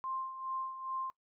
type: tone with tremolo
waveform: sine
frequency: 1052 Hz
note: C6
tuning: 9 cents sharp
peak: -34 dBFS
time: 0.04-1.1 s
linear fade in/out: 0 ms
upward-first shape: sine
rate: 2.4 Hz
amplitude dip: 65%
effects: noise-tail reverb RT60 0.1 s tail -20 dB re dry